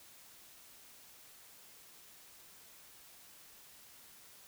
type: silence
effects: white hiss -58 dBFS RMS until 4.47 s